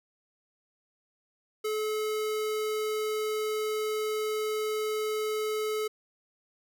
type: tone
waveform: square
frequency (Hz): 430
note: A4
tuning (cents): -40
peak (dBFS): -29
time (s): 1.64-5.88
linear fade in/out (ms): 10
effects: none